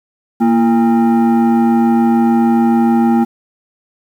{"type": "tone with frequency modulation", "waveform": "sine", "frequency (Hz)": 233.1, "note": "A#3", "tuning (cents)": 0, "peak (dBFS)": -6, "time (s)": [0.4, 3.25], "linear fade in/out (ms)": 20, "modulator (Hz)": 573, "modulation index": 0.74, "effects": ["tanh soft clip ceiling -7 dBFS", "7-bit"]}